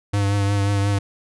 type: tone with vibrato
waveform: square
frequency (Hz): 100.5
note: G2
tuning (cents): +44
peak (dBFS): -18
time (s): 0.13-0.99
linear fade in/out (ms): 10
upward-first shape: triangle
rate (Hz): 5.6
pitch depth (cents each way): 30
effects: resampled to 24000 Hz